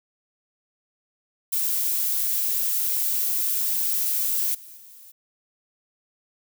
violet noise with level steps, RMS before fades -24 / -44 / -47 dBFS, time 1.52-5.12 s, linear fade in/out 10 ms, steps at 4.54 / 4.77 s, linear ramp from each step 10 ms, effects none

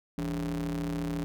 square ring-modulated tone, 61 Hz, B1, 21 cents flat, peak -28 dBFS, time 0.18-1.24 s, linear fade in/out 0 ms, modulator 227 Hz, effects none

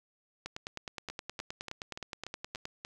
two click trains, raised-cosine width 0.2 ms, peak -21 / -23 dBFS, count 22 / 7, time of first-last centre 0.46-2.654 / 1.1-2.849 s, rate 9.57 / 3.43 Hz, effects none

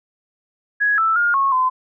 sine tone with pitch steps, 1669 / 1322 / 1418 / 1094 / 1025 Hz, G#6 / E6 / F6 / C#6 / C6, +8 / +5 / +26 / -23 / -36 cents, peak -14 dBFS, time 0.8-1.7 s, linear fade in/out 20 ms, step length 180 ms, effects none

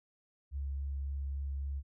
sine tone with vibrato, 69.3 Hz, C#2, in tune, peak -34 dBFS, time 0.51-1.83 s, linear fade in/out 50 ms, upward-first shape sine, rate 3.6 Hz, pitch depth 10 cents each way, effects none

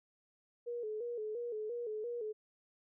sine tone with vibrato, 452.9 Hz, A#4, 50 cents flat, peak -37 dBFS, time 0.66-2.33 s, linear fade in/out 20 ms, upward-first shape square, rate 2.9 Hz, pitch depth 93 cents each way, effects none

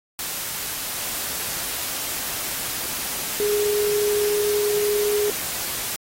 sine tone in noise, 415.3 Hz, G#4, in tune, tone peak -19 dBFS, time 3.4-5.3 s, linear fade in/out 0 ms, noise white, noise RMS -28 dBFS, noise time 0.19-5.96 s, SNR +6 dB, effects AAC 48 kbps

